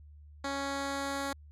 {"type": "tone with low-pass filter sweep", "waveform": "10% pulse", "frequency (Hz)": 277.2, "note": "C#4", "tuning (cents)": 0, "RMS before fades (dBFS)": -35, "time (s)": [0.44, 1.33], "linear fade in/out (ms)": 5, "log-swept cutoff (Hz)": [6500, 11000], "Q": 0.9, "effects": ["added 74 Hz sine -50 dBFS peak until 1.51 s"]}